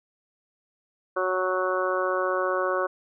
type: harmonic tone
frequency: 185 Hz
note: F#3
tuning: in tune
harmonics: 2 / 3 / 4 / 5 / 6 / 7 / 8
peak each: -29 / -27 / -37 / -38 / -29 / -33 / -32 dBFS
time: 1.16-2.87 s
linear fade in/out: 10 ms
effects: none